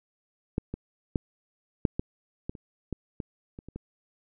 clicks, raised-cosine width 3 ms, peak -13 / -20 / -12 / -8 / -15 / -19 / -30 / -18 / -20 / -28 / -30 / -24 dBFS, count 12, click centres 0.581 / 0.74 / 1.158 / 1.852 / 1.995 / 2.495 / 2.552 / 2.927 / 3.202 / 3.589 / 3.686 / 3.76 s, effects none

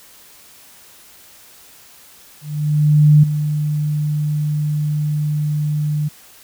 sine tone with ADSR envelope, 150 Hz, D3, 37 cents sharp, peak -5 dBFS, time 2.41-6.09 s, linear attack 820 ms, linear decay 8 ms, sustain -11 dB, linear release 16 ms, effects white hiss -45 dBFS RMS until 6.43 s

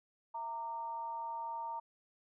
sine tone with amplitude modulation, 922 Hz, A#5, 19 cents flat, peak -35 dBFS, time 0.34-1.8 s, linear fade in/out 10 ms, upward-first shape sine, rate 259 Hz, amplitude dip 60%, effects none

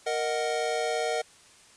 square chord, D# minor, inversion second, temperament equal, 466.2 / 622.3 / 740 Hz, A#4 / D#5 / F#5, 0 / 0 / 0 cents, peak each -31 / -32 / -32 dBFS, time 0.06-1.22 s, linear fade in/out 10 ms, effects white hiss -55 dBFS RMS until 1.76 s + resampled to 22050 Hz

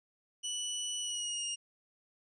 20% pulse tone with pitch glide, 2960 to 2841 Hz, F#7 to F7, 0 to +29 cents, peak -29 dBFS, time 0.43-1.56 s, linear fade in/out 20 ms, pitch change -71 cents, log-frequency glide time 1-1.44 s, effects resampled to 22050 Hz

